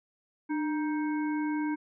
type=harmonic tone with a mistuned harmonic; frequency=313.7 Hz; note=D#4; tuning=14 cents sharp; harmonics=1 / 3 / 5 / 7; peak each=-28 / -38 / -42 / -45 dBFS; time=0.49-1.76 s; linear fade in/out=20 ms; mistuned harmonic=1; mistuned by=-72 cents; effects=none